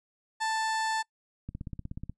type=tone; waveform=30% pulse; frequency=883 Hz; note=A5; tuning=6 cents sharp; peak=-25 dBFS; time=0.4-1.03 s; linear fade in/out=20 ms
type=click train; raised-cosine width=5 ms; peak=-25 dBFS; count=11; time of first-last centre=1.49-2.096 s; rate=16.5 Hz
effects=noise-tail reverb RT60 0.1 s tail -23 dB re dry + resampled to 22050 Hz